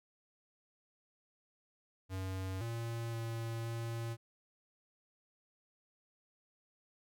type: tone with pitch steps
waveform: square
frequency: 94.5 / 115.8 / 114.7 / 115.5 Hz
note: F#2 / A#2 / A#2 / A#2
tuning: +37 / -11 / -28 / -16 cents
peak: -38 dBFS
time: 2.09-4.17 s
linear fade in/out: 50 ms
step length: 520 ms
effects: none